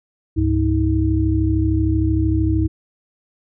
sine tone cluster, 70.3 / 103.4 / 317.6 Hz, C#2 / G#2 / D#4, +25 / -7 / +36 cents, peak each -19 dBFS, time 0.36-2.68 s, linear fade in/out 20 ms, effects none

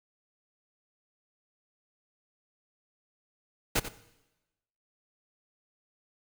pink noise with echo, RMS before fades -26 dBFS, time 3.75-3.8 s, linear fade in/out 10 ms, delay 90 ms, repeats 1, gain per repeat -12 dB, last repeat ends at 3.89 s, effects noise-tail reverb RT60 1.0 s tail -17 dB re dry

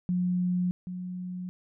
sine tone pair in turn, 179.8 / 181.26 Hz, F#3 / F#3, -49 / -35 cents, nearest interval unison, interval 14 cents, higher second, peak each -24 / -33 dBFS, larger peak first, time 0.09-0.71 / 0.87-1.49 s, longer neither, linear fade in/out 0 ms, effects none

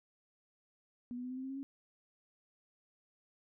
sine tone with pitch steps, 243.4 / 247.7 / 252 / 256.4 / 260.9 / 265.4 / 270.1 / 274.8 Hz, B3 / B3 / B3 / C4 / C4 / C4 / C#4 / C#4, -25 / +5 / +35 / -35 / -5 / +25 / -45 / -15 cents, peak -39 dBFS, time 1.11-1.63 s, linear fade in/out 0 ms, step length 65 ms, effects none

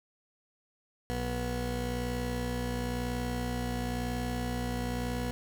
20% pulse tone pair together, 61 / 243.9 Hz, B1 / B3, -21 / -21 cents, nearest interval 2 octaves, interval 2400 cents, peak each -29 / -30 dBFS, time 1.1-5.31 s, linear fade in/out 0 ms, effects none

